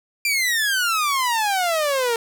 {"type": "exponential sweep", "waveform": "sawtooth", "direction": "down", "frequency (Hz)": [2395, 453], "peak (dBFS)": -15, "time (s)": [0.25, 2.16], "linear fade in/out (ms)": 2, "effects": ["9-bit"]}